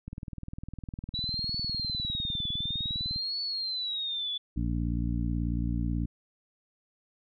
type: click train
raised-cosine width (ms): 5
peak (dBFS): -26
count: 62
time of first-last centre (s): 0.08-3.161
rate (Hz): 19.8
type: tone with vibrato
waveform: sine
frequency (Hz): 3909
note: B7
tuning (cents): -19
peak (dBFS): -30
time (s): 1.14-4.38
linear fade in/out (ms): 10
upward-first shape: triangle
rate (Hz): 0.55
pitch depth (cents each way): 230
type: harmonic tone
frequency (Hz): 58.3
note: A#1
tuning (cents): +1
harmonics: 1 / 2 / 3 / 4 / 5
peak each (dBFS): -30 / -33 / -35 / -36 / -37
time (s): 4.56-6.06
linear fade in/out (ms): 10
effects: none